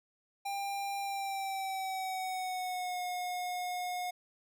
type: tone with pitch glide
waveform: square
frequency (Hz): 796 to 721.6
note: G5 to F#5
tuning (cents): +26 to -44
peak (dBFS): -35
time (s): 0.45-4.11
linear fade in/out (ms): 10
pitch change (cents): -170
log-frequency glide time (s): 1-3.01
effects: none